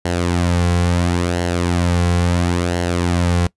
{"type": "tone with flanger", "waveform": "sawtooth", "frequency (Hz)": 87.4, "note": "F2", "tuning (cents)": 2, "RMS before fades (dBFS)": -17, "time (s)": [0.05, 3.47], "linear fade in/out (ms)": 5, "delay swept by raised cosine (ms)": [0.82, 3.32], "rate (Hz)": 0.73, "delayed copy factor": -0.55, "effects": ["noise-tail reverb RT60 0.1 s tail -22 dB re dry", "resampled to 24000 Hz"]}